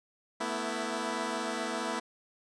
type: chord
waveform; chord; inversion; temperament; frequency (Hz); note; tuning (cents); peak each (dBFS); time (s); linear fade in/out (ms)
10% pulse; A suspended second; none; equal with one note detuned; 222.2 / 246.9 / 329.6; A3 / B3 / E4; +17 / 0 / 0; -28; 0.4-2; 10
effects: resampled to 22050 Hz